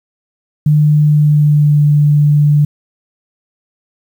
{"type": "tone with pitch glide", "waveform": "sine", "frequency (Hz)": [150.3, 147.46], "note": ["D3", "D3"], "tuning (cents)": [40, 7], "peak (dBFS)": -6, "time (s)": [0.66, 2.65], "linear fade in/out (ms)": 5, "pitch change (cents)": -33, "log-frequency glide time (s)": [0.94, 1.81], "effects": ["7-bit"]}